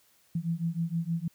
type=beating tone pair; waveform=sine; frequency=163.9 / 170.3 Hz; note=E3 / F3; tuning=-10 / -43 cents; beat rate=6.4 Hz; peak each=-31 dBFS; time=0.35-1.28 s; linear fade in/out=5 ms; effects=white hiss -65 dBFS RMS until 1.34 s